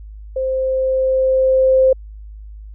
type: tone with level ramp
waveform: sine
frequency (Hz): 523.3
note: C5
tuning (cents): 0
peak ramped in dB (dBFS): -17 to -8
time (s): 0.36-1.93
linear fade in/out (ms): 5
effects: added 52 Hz sine -32 dBFS peak until 2.74 s